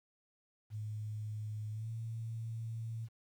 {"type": "tone with pitch glide", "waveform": "sine", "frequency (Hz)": [107, 113.36], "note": ["A2", "A#2"], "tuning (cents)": [-48, -48], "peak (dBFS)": -38, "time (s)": [0.7, 3.09], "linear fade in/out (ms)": 50, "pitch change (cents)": 100, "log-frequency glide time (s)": [1.71, 1.91], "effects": ["11-bit"]}